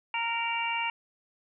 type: harmonic tone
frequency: 463.8 Hz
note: A#4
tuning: 9 cents flat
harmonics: 2 / 3 / 4 / 5 / 6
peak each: -31 / -42 / -42 / -33 / -33 dBFS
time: 0.14-0.9 s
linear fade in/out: 2 ms
effects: none